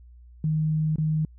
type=tone with dropouts; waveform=sine; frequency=155.56 Hz; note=D#3; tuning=in tune; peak=-21 dBFS; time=0.44-1.25 s; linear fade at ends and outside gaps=2 ms; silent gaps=0.959-0.983 s; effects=added 60 Hz sine -46 dBFS peak until 1.38 s